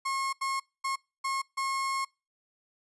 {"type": "tone bursts at uneven times", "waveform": "35% pulse", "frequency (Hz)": 1082, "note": "C#6", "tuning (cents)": -42, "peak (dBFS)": -27, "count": 5, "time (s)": [[0.05, 0.33], [0.41, 0.6], [0.84, 0.96], [1.24, 1.42], [1.57, 2.05]], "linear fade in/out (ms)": 10, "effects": ["noise-tail reverb RT60 0.3 s tail -26 dB re dry", "resampled to 24000 Hz"]}